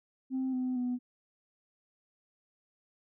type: tone with pitch steps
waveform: sine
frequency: 261.6 / 254.6 / 247.8 Hz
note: C4 / C4 / B3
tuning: 0 / -47 / +6 cents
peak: -28 dBFS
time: 0.3-0.99 s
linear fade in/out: 50 ms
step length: 230 ms
effects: tanh soft clip ceiling -27 dBFS